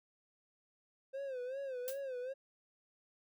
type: tone with vibrato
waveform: triangle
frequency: 523.3 Hz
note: C5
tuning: in tune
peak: -37 dBFS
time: 1.13-2.34 s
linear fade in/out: 20 ms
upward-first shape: sine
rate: 2.6 Hz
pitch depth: 110 cents each way
type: noise with exponential decay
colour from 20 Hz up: blue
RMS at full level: -39 dBFS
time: 1.88-2.01 s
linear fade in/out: 0 ms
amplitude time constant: 28 ms
effects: none